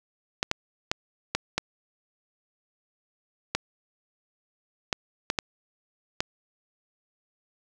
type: clicks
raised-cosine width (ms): 0.2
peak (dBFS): -7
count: 10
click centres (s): 0.429 / 0.514 / 0.915 / 1.35 / 1.58 / 3.55 / 4.928 / 5.301 / 5.388 / 6.205
effects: none